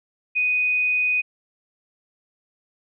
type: tone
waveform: sine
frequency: 2490 Hz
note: D#7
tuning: 1 cent sharp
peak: -18 dBFS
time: 0.35-1.22 s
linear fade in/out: 20 ms
effects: none